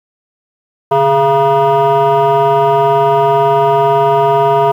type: tone with frequency modulation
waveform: sine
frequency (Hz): 684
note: F5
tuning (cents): -36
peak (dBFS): -5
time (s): 0.91-4.72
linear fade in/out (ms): 10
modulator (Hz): 270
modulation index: 1.4
effects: tanh soft clip ceiling -6 dBFS + 7-bit